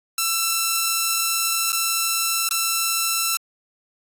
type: tone with dropouts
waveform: 5% pulse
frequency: 1338 Hz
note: E6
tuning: 25 cents sharp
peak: -8 dBFS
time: 0.18-3.37 s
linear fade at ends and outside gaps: 2 ms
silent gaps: 1.721-1.728 / 2.489-2.509 s
effects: AAC 64 kbps